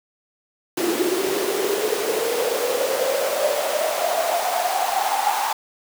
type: noise with high-pass filter sweep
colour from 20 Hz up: pink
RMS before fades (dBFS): -22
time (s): 0.77-5.53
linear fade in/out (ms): 5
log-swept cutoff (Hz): 340 to 860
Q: 9.8
effects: none